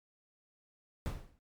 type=noise with exponential decay; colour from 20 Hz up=brown; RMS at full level=-32 dBFS; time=1.06-1.39 s; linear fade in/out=0 ms; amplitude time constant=71 ms; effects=noise-tail reverb RT60 0.1 s tail -25 dB re dry + MP3 96 kbps